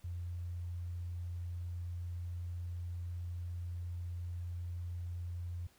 sine tone, 87.31 Hz, F2, in tune, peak -38 dBFS, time 0.04-5.67 s, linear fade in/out 5 ms, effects pink hiss -67 dBFS RMS until 5.78 s

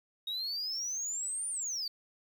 sine exponential two-way sweep, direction up then down, 3729 to 9397 to 4493 Hz, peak -31 dBFS, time 0.27-1.88 s, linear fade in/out 5 ms, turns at 1.49 s, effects tanh soft clip ceiling -32 dBFS + 10-bit

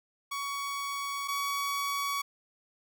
sawtooth tone pair in turn, 1123 / 1127.4 Hz, C#6 / C#6, +22 / +29 cents, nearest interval unison, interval 7 cents, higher second, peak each -29 / -26 dBFS, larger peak second, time 0.31-1.28 / 1.28-2.22 s, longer first, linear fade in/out 10 ms, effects none

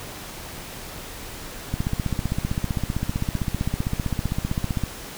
click train, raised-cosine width 5 ms, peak -11 dBFS, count 49, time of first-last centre 1.74-4.837 s, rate 15.5 Hz, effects pink hiss -37 dBFS RMS until 5.17 s

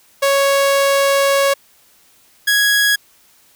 sawtooth tone pair in turn, 554.4 / 1662.3 Hz, C#5 / G#6, 0 / +1 cents, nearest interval octave + perfect fifth, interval 1901 cents, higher second, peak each -8 dBFS, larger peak neither, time 0.22-1.54 / 2.47-2.96 s, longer first, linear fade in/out 10 ms, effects white hiss -52 dBFS RMS until 3.55 s

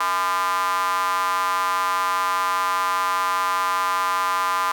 square tone with high-pass filter, 92.5 Hz, F#2, in tune, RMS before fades -22 dBFS, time 0-4.72 s, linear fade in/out 5 ms, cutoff 1100 Hz, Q 7.5, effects none

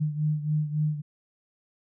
sine beating tone pair, 151.1 / 154.7 Hz, D3 / D#3, +50 / -10 cents, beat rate 3.6 Hz, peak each -25 / -30 dBFS, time 0-1.02 s, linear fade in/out 20 ms, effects none

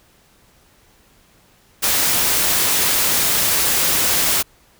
white noise, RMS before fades -17 dBFS, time 1.82-4.43 s, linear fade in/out 20 ms, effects pink hiss -54 dBFS RMS until 4.79 s

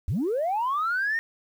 sine linear sweep, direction up, 63.1 to 1864.7 Hz, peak -22 dBFS, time 0.08-1.19 s, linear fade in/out 0 ms, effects tanh soft clip ceiling -20 dBFS + 9-bit

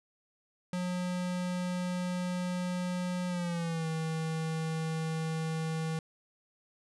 square tone with pitch glide, 180 to 160.36 Hz, F#3 to E3, -47 to -47 cents, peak -32 dBFS, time 0.73-5.99 s, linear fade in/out 2 ms, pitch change -200 cents, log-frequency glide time 3.28-3.87 s, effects resampled to 24000 Hz

